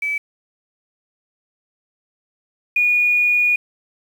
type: tone pair in turn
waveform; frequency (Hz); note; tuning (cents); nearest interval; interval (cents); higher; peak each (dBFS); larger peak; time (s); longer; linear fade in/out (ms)
sine; 2300 / 2449; D7 / D#7; -37 / -28; minor second; 109; second; -19 / -13; second; 0.02-0.18 / 2.76-3.56; second; 5
effects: 7-bit